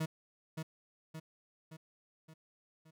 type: tone with echo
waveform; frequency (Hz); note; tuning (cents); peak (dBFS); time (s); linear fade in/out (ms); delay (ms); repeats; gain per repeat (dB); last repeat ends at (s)
40% pulse; 158.8; D#3; +36; -32; 0-0.06; 10; 570; 5; -5; 2.91
effects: none